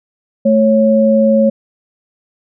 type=tone pair together; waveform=sine; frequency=218.7 / 551 Hz; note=A3 / C#5; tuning=-10 / -11 cents; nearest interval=octave + major third; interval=1599 cents; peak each=-10 dBFS; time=0.45-1.5 s; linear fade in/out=10 ms; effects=none